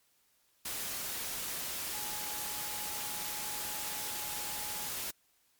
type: tone in noise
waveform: sine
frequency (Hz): 841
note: G#5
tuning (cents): +22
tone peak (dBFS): -47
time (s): 1.93-4.88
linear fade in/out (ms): 5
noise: white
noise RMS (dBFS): -38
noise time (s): 0.65-5.11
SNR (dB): -12
effects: white hiss -71 dBFS RMS until 5.59 s + MP3 96 kbps